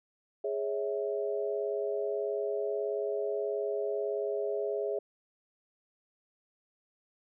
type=chord; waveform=sine; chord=C# minor; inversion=second; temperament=equal with one note detuned; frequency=415.3 / 554.4 / 652.8 Hz; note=G#4 / C#5 / E5; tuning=0 / 0 / -17 cents; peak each=-32 / -36 / -36 dBFS; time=0.44-4.99 s; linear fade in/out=5 ms; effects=none